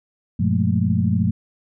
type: tone cluster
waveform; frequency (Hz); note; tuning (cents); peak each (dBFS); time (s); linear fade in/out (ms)
sine; 97.4 / 120.5 / 177.1 / 212 / 225.3; G2 / B2 / F3 / G#3 / A3; -11 / -42 / +24 / +36 / +41; -21 / -23 / -21 / -23 / -27; 0.39-1.31; 10
effects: none